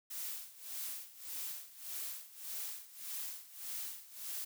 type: noise with tremolo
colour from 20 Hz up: blue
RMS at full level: -41 dBFS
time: 0.1-4.45 s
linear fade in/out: 10 ms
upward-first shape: sine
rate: 1.7 Hz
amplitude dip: 85%
effects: none